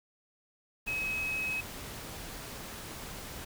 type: tone in noise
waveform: sine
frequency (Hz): 2554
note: D#7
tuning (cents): +45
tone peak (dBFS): -31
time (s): 0.87-1.61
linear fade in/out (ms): 10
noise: pink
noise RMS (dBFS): -43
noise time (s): 0.86-3.45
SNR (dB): +9
effects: none